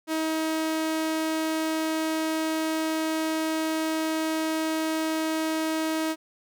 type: tone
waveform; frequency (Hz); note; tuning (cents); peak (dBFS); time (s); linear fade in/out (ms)
sawtooth; 317.7; D#4; +36; -21; 0.07-6.16; 50
effects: none